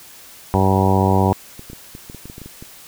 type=harmonic tone; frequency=96 Hz; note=G2; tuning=36 cents flat; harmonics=1 / 2 / 3 / 4 / 5 / 6 / 7 / 8 / 9 / 10; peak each=-17 / -19 / -24 / -22 / -25 / -27 / -27 / -23 / -24 / -23 dBFS; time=0.54-1.33 s; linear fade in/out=0 ms
type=clicks; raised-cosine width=3 ms; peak=-22 dBFS; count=12; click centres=1.594 / 1.7 / 1.732 / 1.951 / 2.099 / 2.147 / 2.256 / 2.299 / 2.381 / 2.417 / 2.46 / 2.625 s
effects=white hiss -42 dBFS RMS until 2.87 s